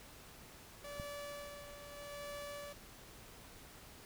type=tone with tremolo; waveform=sawtooth; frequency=578 Hz; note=D5; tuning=28 cents flat; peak=-40 dBFS; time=0.84-2.73 s; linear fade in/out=5 ms; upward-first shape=sine; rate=0.81 Hz; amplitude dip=60%
type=click; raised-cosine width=5 ms; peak=-32 dBFS; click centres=0.999 s
effects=pink hiss -56 dBFS RMS until 4.05 s